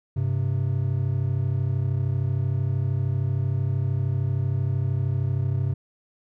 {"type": "tone pair together", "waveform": "triangle", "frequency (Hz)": [98.89, 131.9], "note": ["G2", "C3"], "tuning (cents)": [16, 14], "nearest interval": "perfect fourth", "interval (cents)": 498, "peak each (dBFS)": [-23, -22], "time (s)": [0.16, 5.74], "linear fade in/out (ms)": 10, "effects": []}